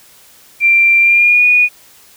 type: tone with pitch glide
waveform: sine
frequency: 2364 to 2459 Hz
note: D7 to D#7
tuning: +11 to -21 cents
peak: -6 dBFS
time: 0.6-1.69 s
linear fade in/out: 50 ms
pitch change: +68 cents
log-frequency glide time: 0.99-1.45 s
effects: white hiss -44 dBFS RMS until 2.16 s